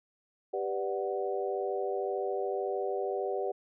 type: chord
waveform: sine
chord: G major seventh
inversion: none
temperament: equal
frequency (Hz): 392 / 493.9 / 587.3 / 740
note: G4 / B4 / D5 / F#5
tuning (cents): 0 / 0 / 0 / 0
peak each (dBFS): -33 / -36 / -37 / -37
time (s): 0.53-3.52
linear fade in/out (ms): 10
effects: none